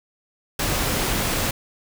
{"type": "noise", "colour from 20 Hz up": "pink", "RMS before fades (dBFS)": -23, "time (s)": [0.59, 1.51], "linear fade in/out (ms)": 5, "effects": []}